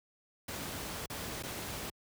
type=noise with dropouts; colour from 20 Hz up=pink; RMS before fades=-40 dBFS; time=0.48-1.9 s; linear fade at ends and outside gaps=5 ms; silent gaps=1.061-1.099 / 1.426-1.434 s; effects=high-pass 60 Hz 12 dB/octave